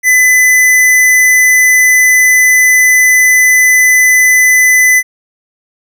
square tone, 2009 Hz, B6, 29 cents sharp, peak -5 dBFS, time 0.03-5.03 s, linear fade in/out 50 ms, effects none

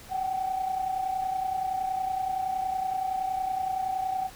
sine tone pair together, 753.3 / 784 Hz, F#5 / G5, +31 / 0 cents, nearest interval minor second, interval 69 cents, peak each -27 / -33 dBFS, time 0.09-4.3 s, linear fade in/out 50 ms, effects tanh soft clip ceiling -19 dBFS + pink hiss -48 dBFS RMS until 4.35 s

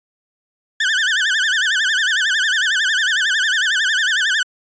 30% pulse tone with vibrato, 1635 Hz, G#6, 28 cents flat, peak -12 dBFS, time 0.8-4.43 s, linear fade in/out 5 ms, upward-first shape sine, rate 11 Hz, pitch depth 180 cents each way, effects resampled to 16000 Hz

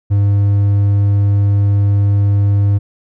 triangle tone, 100.9 Hz, G#2, 49 cents flat, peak -7 dBFS, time 0.1-2.79 s, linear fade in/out 20 ms, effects none

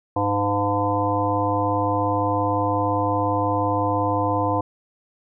harmonic tone with a mistuned harmonic, 101.7 Hz, G#2, 36 cents flat, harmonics 1 / 3 / 5 / 7 / 9 / 10, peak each -26 / -26 / -26 / -26 / -26 / -26 dBFS, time 0.16-4.61 s, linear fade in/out 5 ms, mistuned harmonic 9, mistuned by -46 cents, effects none

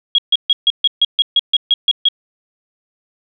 sine tone bursts, 3300 Hz, G#7, 12 cents flat, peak -8 dBFS, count 12, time 0.15-2.086 s, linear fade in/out 2 ms, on 33 ms, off 140 ms, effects none

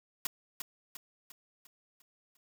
white noise with echo, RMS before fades -33 dBFS, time 0.25-0.27 s, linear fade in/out 2 ms, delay 350 ms, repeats 6, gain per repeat -6 dB, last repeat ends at 2.37 s, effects none

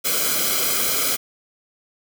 white noise with comb filter, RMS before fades -21 dBFS, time 0.04-1.17 s, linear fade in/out 20 ms, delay 1.1 ms, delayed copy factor -0.9, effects none

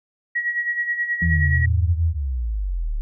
sine tone with tremolo, 1912 Hz, A#6, 43 cents sharp, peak -18 dBFS, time 0.35-1.66 s, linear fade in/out 10 ms, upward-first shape sine, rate 9.4 Hz, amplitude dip 65%
sine tone with vibrato, 82.41 Hz, E2, in tune, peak -17 dBFS, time 1.21-2.17 s, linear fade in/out 50 ms, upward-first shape sine, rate 2.8 Hz, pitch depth 11 cents each way
sine exponential sweep, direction down, 174.61 to 34.8 Hz, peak -21 dBFS, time 1.22-3.01 s, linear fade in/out 0 ms
effects none

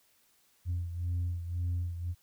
sine beating tone pair, 87.1 / 89 Hz, F2 / F2, -4 / +33 cents, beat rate 1.9 Hz, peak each -30 / -36 dBFS, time 0.65-2.15 s, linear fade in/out 50 ms, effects tanh soft clip ceiling -27 dBFS + white hiss -68 dBFS RMS until 2.22 s

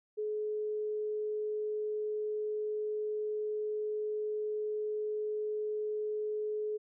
sine tone, 425.2 Hz, G#4, 41 cents sharp, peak -32 dBFS, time 0.17-6.78 s, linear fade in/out 20 ms, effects none

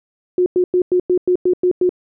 sine tone bursts, 361.6 Hz, F#4, 40 cents flat, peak -11 dBFS, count 9, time 0.38-1.893 s, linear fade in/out 2 ms, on 81 ms, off 98 ms, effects none

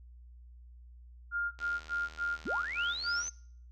sine tone bursts, 1406 Hz, F6, 11 cents sharp, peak -30 dBFS, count 7, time 1.31-3.242 s, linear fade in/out 50 ms, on 210 ms, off 77 ms
click train, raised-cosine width 0.2 ms, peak -32 dBFS, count 134, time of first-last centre 1.59-3.28 s, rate 78.7 Hz
sine linear sweep, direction up, 138.59 to 6350 Hz, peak -35 dBFS, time 2.45-3.3 s, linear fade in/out 10 ms
effects noise-tail reverb RT60 0.6 s tail -22 dB re dry + added 60 Hz sine -50 dBFS peak until 3.71 s

